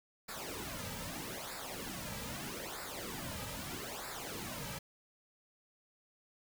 pink noise with flanger, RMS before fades -43 dBFS, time 0.28-4.79 s, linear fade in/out 10 ms, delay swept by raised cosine 0.32 to 2.82 ms, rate 0.79 Hz, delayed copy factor -0.75, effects none

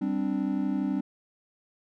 triangle chord, G suspended fourth, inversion none, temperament equal, 196 / 261.6 / 293.7 Hz, G3 / C4 / D4, 0 / 0 / 0 cents, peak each -28 dBFS, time 0.01-1.01 s, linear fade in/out 10 ms, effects none

